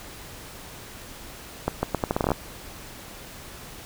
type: accelerating click train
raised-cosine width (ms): 1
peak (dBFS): -8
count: 12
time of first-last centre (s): 1.68-2.317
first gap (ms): 150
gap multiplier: 0.78
effects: pink hiss -42 dBFS RMS until 3.85 s